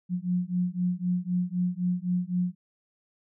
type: beating tone pair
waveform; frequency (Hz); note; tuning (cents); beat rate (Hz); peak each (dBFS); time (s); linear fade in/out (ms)
sine; 177.3 / 181.2; F3 / F#3; +26 / -36; 3.9; -28; 0.09-2.55; 50
effects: none